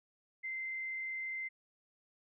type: tone with frequency modulation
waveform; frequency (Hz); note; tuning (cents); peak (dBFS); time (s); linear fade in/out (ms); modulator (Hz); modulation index
sine; 2078; C7; -12; -37; 0.43-1.49; 20; 34.7; 0.31
effects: none